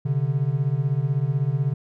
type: beating tone pair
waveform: triangle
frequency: 130.81 / 146.81 Hz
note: C3 / D3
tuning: 0 / 0 cents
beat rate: 16 Hz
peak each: -21 dBFS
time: 0.05-1.74 s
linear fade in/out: 10 ms
effects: none